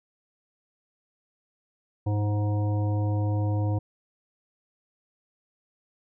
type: harmonic tone with a mistuned harmonic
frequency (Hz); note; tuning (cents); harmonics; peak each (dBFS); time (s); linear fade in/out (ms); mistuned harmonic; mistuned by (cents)
104.4; G#2; +10; 1 / 3 / 5 / 7 / 9; -23 / -33 / -37 / -40 / -42; 2.06-3.79; 10; 1; -18
effects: none